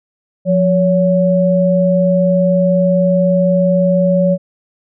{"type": "tone pair together", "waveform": "sine", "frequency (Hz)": [177.33, 563], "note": ["F3", "C#5"], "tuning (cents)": [27, 27], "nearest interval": "octave + minor sixth", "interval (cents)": 2000, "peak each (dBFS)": -12, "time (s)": [0.45, 4.38], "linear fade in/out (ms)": 50, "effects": []}